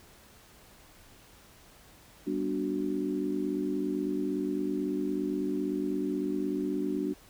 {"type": "chord", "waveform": "sine", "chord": "G major seventh", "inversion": "none", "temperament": "equal with one note detuned", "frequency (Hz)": [196, 244, 293.7, 370], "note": ["G3", "B3", "D4", "F#4"], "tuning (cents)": [0, -21, 0, 0], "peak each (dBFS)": [-36, -37, -31, -34], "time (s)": [2.26, 7.14], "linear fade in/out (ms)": 20, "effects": ["pink hiss -56 dBFS RMS until 7.29 s"]}